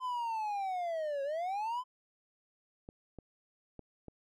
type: linear two-way sweep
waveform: triangle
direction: down then up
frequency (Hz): 1029 to 543 to 1029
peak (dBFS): -31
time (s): 0-1.84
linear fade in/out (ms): 50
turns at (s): 1.23
type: clicks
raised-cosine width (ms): 2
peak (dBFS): -33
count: 4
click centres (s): 2.889 / 3.187 / 3.793 / 4.083
effects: none